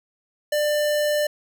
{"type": "tone", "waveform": "square", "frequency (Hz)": 595, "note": "D5", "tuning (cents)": 22, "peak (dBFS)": -20, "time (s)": [0.52, 1.27], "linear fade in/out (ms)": 5, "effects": []}